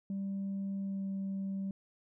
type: tone with pitch glide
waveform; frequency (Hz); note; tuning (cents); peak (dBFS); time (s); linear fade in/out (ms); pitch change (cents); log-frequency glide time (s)
sine; 196 to 194.31; G3 to G3; 0 to -15; -32; 0.1-1.71; 2; -15; 0.81-1.06
effects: tanh soft clip ceiling -32 dBFS